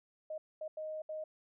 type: tone bursts at uneven times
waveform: sine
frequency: 622.3 Hz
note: D#5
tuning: in tune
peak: -38 dBFS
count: 4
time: 0.3-0.38 / 0.61-0.68 / 0.77-1.02 / 1.09-1.24 s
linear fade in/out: 5 ms
effects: none